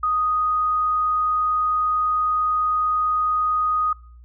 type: tone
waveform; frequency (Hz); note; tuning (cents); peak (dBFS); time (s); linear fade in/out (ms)
sine; 1244.5; D#6; 0; -18; 0.03-3.93; 5
effects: noise-tail reverb RT60 0.5 s tail -24 dB re dry + added 60 Hz sine -42 dBFS peak until 4.24 s